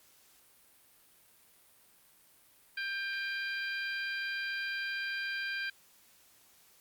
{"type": "harmonic tone with a mistuned harmonic", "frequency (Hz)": 791, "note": "G5", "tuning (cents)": 15, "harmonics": [2, 3, 4, 5, 6], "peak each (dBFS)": [-35, -41, -46, -48, -46], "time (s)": [2.77, 5.7], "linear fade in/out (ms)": 5, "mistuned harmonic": 3, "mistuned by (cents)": 20, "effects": ["white hiss -63 dBFS RMS until 6.8 s", "Opus 48 kbps"]}